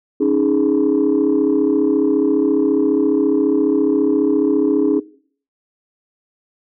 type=chord; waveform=sine; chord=C# suspended second; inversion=none; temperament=just; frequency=277.2 / 311.8 / 415.8 Hz; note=C#4 / D#4 / G#4; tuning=0 / +4 / +2 cents; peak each=-16 dBFS; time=0.2-5 s; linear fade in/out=10 ms; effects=noise-tail reverb RT60 0.5 s tail -19 dB re dry + tanh soft clip ceiling -7 dBFS

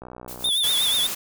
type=click train; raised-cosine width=1 ms; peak=-24 dBFS; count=30; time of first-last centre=0.02-0.489 s; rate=61.8 Hz
type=noise with tremolo; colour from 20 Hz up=blue; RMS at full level=-36 dBFS; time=0.28-0.9 s; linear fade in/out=0 ms; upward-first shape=sine; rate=8.2 Hz; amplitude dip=70%
type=tone with vibrato; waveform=square; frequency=3520 Hz; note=A7; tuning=in tune; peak=-20 dBFS; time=0.44-1.07 s; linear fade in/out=5 ms; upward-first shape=triangle; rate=8.3 Hz; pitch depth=97 cents each way
type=noise; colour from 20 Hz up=white; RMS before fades=-29 dBFS; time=0.63-1.15 s; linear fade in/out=10 ms
effects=none

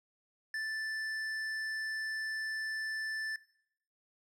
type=tone with tanh clipping; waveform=sine; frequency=1760 Hz; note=A6; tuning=in tune; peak=-36 dBFS; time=0.54-3.36 s; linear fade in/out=2 ms; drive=10 dB; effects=noise-tail reverb RT60 0.7 s tail -20 dB re dry

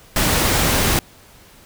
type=noise; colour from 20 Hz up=pink; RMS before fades=-17 dBFS; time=0.16-0.99 s; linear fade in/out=2 ms; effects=pink hiss -47 dBFS RMS until 1.65 s

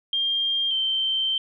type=tone pair in turn; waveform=sine; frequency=3201 / 3119 Hz; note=G7 / G7; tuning=+36 / -9 cents; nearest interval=unison; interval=45 cents; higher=first; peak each=-21 dBFS; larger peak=neither; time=0.13-0.71 / 0.71-1.38 s; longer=second; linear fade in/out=2 ms; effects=none

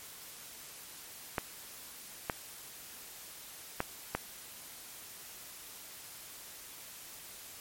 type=clicks; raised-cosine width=0.5 ms; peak=-15 dBFS; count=4; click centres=1.382 / 2.298 / 3.804 / 4.15 s; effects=white hiss -49 dBFS RMS until 7.6 s + MP3 64 kbps

